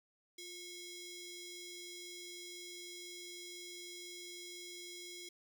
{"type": "ring-modulated tone", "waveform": "15% pulse", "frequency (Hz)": 1822, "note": "A#6", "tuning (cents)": -40, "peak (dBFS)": -38, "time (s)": [0.38, 5.29], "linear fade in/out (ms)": 5, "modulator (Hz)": 1470, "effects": []}